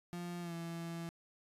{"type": "tone with pitch glide", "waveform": "35% pulse", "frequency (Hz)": [174.61, 167.79], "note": ["F3", "E3"], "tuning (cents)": [0, 31], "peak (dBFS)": -39, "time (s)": [0.13, 1.09], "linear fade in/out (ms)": 0, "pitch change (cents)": -69, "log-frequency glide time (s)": [0.41, 0.53], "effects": ["resampled to 32000 Hz"]}